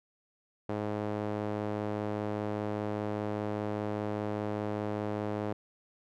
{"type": "tone with band-pass filter", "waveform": "sawtooth", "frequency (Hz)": 105, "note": "G#2", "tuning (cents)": 19, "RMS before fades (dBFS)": -34, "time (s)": [0.69, 5.53], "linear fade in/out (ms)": 5, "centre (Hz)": 500, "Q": 0.93, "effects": []}